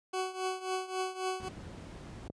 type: tone with tremolo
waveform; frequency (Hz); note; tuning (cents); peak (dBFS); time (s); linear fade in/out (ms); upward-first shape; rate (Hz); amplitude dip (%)
20% pulse; 373.8; F#4; +18; -25; 0.13-1.49; 10; triangle; 3.7; 85
type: noise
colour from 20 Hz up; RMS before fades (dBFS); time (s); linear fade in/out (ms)
brown; -40; 1.4-2.28; 2
type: click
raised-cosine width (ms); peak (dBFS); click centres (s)
2; -27; 2.3
effects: high-pass 80 Hz 12 dB/octave + resampled to 22050 Hz